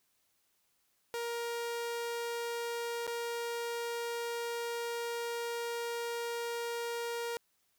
sawtooth tone with dropouts, 470 Hz, A#4, 14 cents sharp, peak -31 dBFS, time 1.14-7.37 s, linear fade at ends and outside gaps 0 ms, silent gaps 3.067-3.076 s, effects white hiss -75 dBFS RMS until 7.78 s

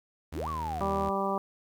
sawtooth tone with vibrato, 79 Hz, D#2, 27 cents sharp, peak -32 dBFS, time 0.32-1.1 s, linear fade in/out 10 ms, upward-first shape triangle, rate 18 Hz, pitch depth 10 cents each way
sine exponential two-way sweep, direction up then down, 196 to 1184 to 660 Hz, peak -32 dBFS, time 0.33-0.83 s, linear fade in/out 50 ms, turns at 0.48 s
harmonic tone, 195.9 Hz, G3, 1 cent flat, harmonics 1 / 2 / 3 / 4 / 5 / 6, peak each -34 / -34 / -34 / -34 / -34 / -34 dBFS, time 0.81-1.38 s, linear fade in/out 0 ms
effects 10-bit

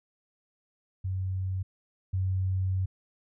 sine tone pair in turn, 94 / 94 Hz, F#2 / F#2, +28 / +28 cents, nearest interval unison, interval 0 cents, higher neither, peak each -28 / -25 dBFS, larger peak second, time 1.04-1.63 / 2.13-2.86 s, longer second, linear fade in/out 10 ms, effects none

